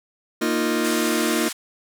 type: chord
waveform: sawtooth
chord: Bb suspended fourth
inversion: none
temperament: just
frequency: 233.1 / 310.8 / 349.6 Hz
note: Bb3 / Eb4 / F4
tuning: 0 / -2 / +2 cents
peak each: -20 dBFS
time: 0.41-1.49 s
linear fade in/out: 10 ms
type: band-pass noise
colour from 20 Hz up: white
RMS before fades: -31 dBFS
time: 0.84-1.53 s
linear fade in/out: 10 ms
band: 850 to 11000 Hz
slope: 24 dB/octave
effects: none